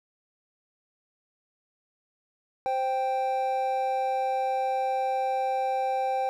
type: tone pair together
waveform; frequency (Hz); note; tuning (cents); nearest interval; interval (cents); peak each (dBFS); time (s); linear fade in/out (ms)
triangle; 523.3 / 784; C5 / G5; 0 / 0; perfect fifth; 700; -28 / -24; 2.66-6.29; 0
effects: none